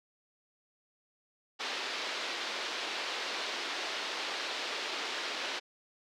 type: band-pass noise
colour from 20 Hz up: white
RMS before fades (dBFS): -37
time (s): 1.59-5.6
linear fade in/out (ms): 20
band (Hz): 300 to 4500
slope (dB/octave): 24
effects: none